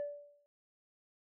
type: tone with exponential decay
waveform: sine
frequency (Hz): 580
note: D5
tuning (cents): -22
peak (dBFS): -32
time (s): 0-0.46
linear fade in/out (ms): 0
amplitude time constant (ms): 98
effects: tanh soft clip ceiling -32 dBFS